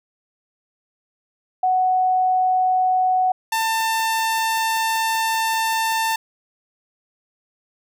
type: tone pair in turn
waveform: sine / sawtooth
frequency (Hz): 742 / 894.8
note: F#5 / A5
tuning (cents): +5 / +29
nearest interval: minor third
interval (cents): 324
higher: second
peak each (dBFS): -15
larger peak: neither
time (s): 1.63-3.32 / 3.52-6.16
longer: second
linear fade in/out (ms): 5
effects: none